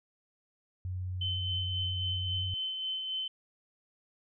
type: tone with pitch glide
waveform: sine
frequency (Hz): 91.6 to 92.72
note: F#2 to F#2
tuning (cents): -17 to +4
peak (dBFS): -33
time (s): 0.85-2.54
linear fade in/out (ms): 0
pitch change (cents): +21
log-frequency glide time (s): 2.3-2.39
type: tone with tremolo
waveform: sine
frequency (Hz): 3063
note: G7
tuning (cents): -41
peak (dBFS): -31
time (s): 1.21-3.28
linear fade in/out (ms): 5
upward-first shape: sine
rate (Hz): 3.7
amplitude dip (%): 35
effects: none